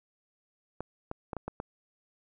clicks, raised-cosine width 1 ms, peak -21 dBFS, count 6, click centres 0.806 / 1.114 / 1.332 / 1.367 / 1.48 / 1.601 s, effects none

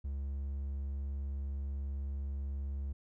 triangle tone, 69.3 Hz, C#2, in tune, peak -33 dBFS, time 0.04-2.93 s, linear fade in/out 10 ms, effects none

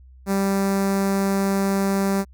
sawtooth tone with notch filter, 196 Hz, G3, in tune, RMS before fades -21 dBFS, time 0.26-2.25 s, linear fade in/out 50 ms, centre 3100 Hz, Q 0.93, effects added 64 Hz sine -44 dBFS peak until 2.33 s

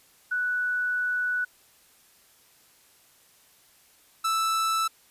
sine / 45% pulse tone pair in turn, 1480 / 1318.5 Hz, F#6 / E6, 0 / 0 cents, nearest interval major second, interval 200 cents, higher first, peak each -24 / -23 dBFS, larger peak second, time 0.31-1.45 / 4.24-4.88 s, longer first, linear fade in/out 10 ms, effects white hiss -59 dBFS RMS until 5.1 s + resampled to 32000 Hz

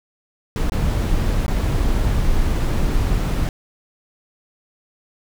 brown noise with dropouts, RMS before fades -18 dBFS, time 0.56-3.49 s, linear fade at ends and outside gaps 1 ms, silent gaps 0.698-0.72 / 1.464-1.48 s, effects none

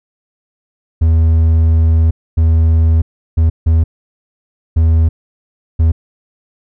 triangle tone bursts at uneven times, 81 Hz, E2, 30 cents flat, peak -5 dBFS, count 6, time 1.01-2.11 / 2.37-3.02 / 3.37-3.5 / 3.66-3.84 / 4.76-5.09 / 5.79-5.92 s, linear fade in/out 10 ms, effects none

